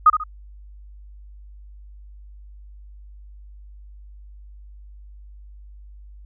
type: tone with echo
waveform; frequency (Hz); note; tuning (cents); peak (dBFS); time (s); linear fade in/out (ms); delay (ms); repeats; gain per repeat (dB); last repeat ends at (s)
sine; 1244.5; D#6; 0; -7; 0.06-0.1; 5; 69; 2; -9; 0.238
effects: added 50 Hz sine -40 dBFS peak until 6.25 s